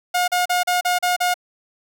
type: tone bursts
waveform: sawtooth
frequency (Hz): 717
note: F5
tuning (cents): +45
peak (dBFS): -13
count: 7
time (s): 0.14-1.342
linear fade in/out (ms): 10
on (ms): 140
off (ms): 37
effects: none